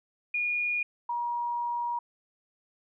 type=tone pair in turn; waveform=sine; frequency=2438 / 953.6 Hz; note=D#7 / A#5; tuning=-36 / +39 cents; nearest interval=octave + major third; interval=1625 cents; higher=first; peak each=-26 / -28 dBFS; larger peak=first; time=0.34-0.83 / 1.09-1.99 s; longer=second; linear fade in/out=5 ms; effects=none